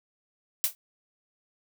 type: noise with exponential decay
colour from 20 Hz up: blue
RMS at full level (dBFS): -20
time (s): 0.64-0.75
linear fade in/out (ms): 0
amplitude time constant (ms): 23
effects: none